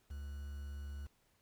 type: tone with quantisation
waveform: triangle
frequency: 70.9 Hz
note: C#2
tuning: 40 cents sharp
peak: -40 dBFS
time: 0.1-1.07 s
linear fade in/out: 10 ms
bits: 10
effects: pink hiss -74 dBFS RMS until 1.41 s